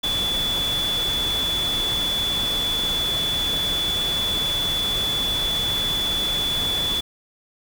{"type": "tone in noise", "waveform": "sine", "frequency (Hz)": 3447, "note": "A7", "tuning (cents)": -36, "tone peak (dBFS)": -21, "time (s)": [0.03, 7.01], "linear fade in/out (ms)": 10, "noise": "pink", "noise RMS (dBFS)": -30, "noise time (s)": [0.03, 7.01], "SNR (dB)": 6, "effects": []}